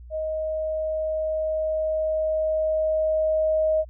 sine tone with level ramp, 627 Hz, D#5, 13 cents sharp, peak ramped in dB -25 to -18 dBFS, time 0.1-3.85 s, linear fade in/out 50 ms, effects added 60 Hz sine -40 dBFS peak until 3.89 s

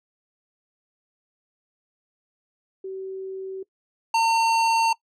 sine / square tone pair in turn, 381.9 / 908.3 Hz, G4 / A#5, -45 / -45 cents, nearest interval octave + minor third, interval 1500 cents, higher second, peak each -30 / -18 dBFS, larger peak second, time 2.84-3.63 / 4.14-4.93 s, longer neither, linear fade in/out 5 ms, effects noise-tail reverb RT60 0.1 s tail -21 dB re dry + low-pass 7000 Hz 12 dB/octave

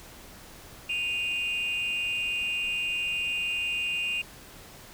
sine tone pair together, 2488 / 2793 Hz, D#7 / F7, -1 / -1 cents, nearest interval major second, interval 200 cents, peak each -28 dBFS, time 0.89-4.22 s, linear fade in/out 10 ms, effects tanh soft clip ceiling -23 dBFS + pink hiss -48 dBFS RMS until 4.93 s

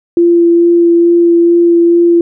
sine tone with vibrato, 341.8 Hz, F4, 37 cents flat, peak -4 dBFS, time 0.17-2.21 s, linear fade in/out 2 ms, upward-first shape sine, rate 2.3 Hz, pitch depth 10 cents each way, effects none

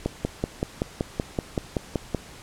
click train, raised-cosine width 2 ms, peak -10 dBFS, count 12, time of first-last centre 0.06-2.147 s, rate 5.27 Hz, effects pink hiss -45 dBFS RMS until 2.42 s + low-pass 10000 Hz 12 dB/octave

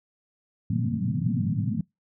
pink band-pass noise, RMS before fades -26 dBFS, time 0.7-1.81 s, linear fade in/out 5 ms, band 100 to 250 Hz, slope 96 dB/octave, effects noise-tail reverb RT60 0.2 s tail -25 dB re dry

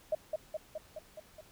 sine tone with echo, 622 Hz, D#5, 1 cent flat, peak -27 dBFS, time 0.12-0.15 s, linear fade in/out 5 ms, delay 210 ms, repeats 6, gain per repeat -3 dB, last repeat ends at 1.41 s, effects pink hiss -60 dBFS RMS until 1.51 s

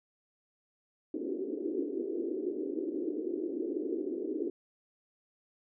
white band-pass noise, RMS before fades -35 dBFS, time 1.14-4.5 s, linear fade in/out 2 ms, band 290 to 400 Hz, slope 48 dB/octave, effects none

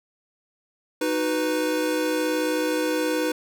square chord, B major, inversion first, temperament equal, 311.1 / 370 / 493.9 Hz, D#4 / F#4 / B4, 0 / 0 / 0 cents, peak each -26 / -32 / -26 dBFS, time 1.01-3.32 s, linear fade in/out 5 ms, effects none

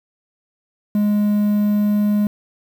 triangle tone with quantisation, 207.7 Hz, G#3, in tune, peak -12 dBFS, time 0.95-2.27 s, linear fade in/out 2 ms, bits 7, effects none

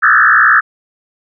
sine tone with frequency modulation, 1513 Hz, F#6, 38 cents sharp, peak -5 dBFS, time 0.02-0.61 s, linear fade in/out 20 ms, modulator 60.9 Hz, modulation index 4.4, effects none

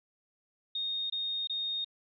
sine tone bursts, 3700 Hz, A#7, 14 cents flat, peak -31 dBFS, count 3, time 0.75-1.846 s, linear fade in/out 5 ms, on 350 ms, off 23 ms, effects none

